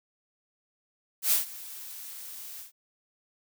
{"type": "noise with ADSR envelope", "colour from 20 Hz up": "blue", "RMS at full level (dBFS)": -22, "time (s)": [1.22, 2.72], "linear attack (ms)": 100, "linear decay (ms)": 130, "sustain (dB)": -20, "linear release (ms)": 120, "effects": []}